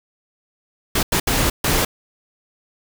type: noise bursts at uneven times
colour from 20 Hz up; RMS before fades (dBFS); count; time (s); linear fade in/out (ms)
pink; -18; 4; 0.95-1.03 / 1.12-1.2 / 1.27-1.5 / 1.64-1.85; 5
effects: none